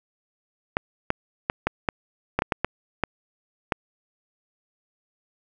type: clicks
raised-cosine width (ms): 0.5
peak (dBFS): -6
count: 11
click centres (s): 0.769 / 1.104 / 1.499 / 1.67 / 1.888 / 2.39 / 2.421 / 2.522 / 2.646 / 3.037 / 3.722
effects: none